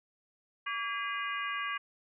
harmonic tone with a mistuned harmonic, 407.5 Hz, G#4, 33 cents flat, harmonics 3 / 4 / 5 / 6 / 7, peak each -36 / -38 / -40 / -42 / -43 dBFS, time 0.66-1.78 s, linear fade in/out 10 ms, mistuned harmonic 3, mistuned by -110 cents, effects none

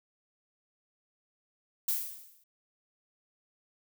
violet noise with exponential decay, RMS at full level -27 dBFS, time 1.88-2.44 s, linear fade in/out 5 ms, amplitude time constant 120 ms, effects none

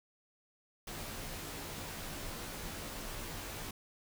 pink noise with comb filter, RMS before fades -43 dBFS, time 0.87-3.71 s, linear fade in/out 5 ms, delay 16 ms, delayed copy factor -0.6, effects none

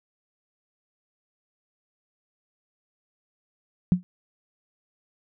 sine tone with exponential decay, 179.7 Hz, F3, 50 cents sharp, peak -11 dBFS, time 3.92-4.03 s, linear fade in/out 0 ms, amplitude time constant 23 ms, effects none

